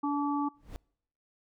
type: harmonic tone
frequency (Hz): 288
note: D4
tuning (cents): -34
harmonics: 1 / 3 / 4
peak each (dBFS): -29 / -34 / -35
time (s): 0.03-0.49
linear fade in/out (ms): 10
type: noise with exponential growth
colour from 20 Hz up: brown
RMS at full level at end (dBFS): -37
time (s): 0.54-0.76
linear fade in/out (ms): 0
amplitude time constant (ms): 46
effects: noise-tail reverb RT60 0.7 s tail -26 dB re dry